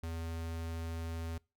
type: tone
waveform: square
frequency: 82.41 Hz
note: E2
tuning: in tune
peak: -38 dBFS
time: 0.03-1.38 s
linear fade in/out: 5 ms
effects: noise-tail reverb RT60 0.3 s tail -25 dB re dry